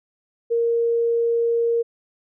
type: tone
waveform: sine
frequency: 466 Hz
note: A#4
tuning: 1 cent flat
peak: -17 dBFS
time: 0.5-1.83 s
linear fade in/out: 20 ms
effects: none